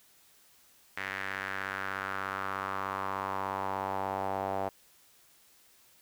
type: tone with band-pass filter sweep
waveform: sawtooth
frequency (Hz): 96.7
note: G2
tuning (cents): -23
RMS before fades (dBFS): -35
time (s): 0.97-4.69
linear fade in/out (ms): 5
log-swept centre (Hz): 1900 to 720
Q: 3.1
effects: white hiss -62 dBFS RMS until 6.01 s